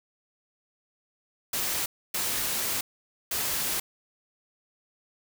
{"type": "noise bursts at uneven times", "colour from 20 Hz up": "white", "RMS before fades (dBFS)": -29, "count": 3, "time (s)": [[1.53, 1.86], [2.14, 2.81], [3.31, 3.8]], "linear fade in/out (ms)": 5, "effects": []}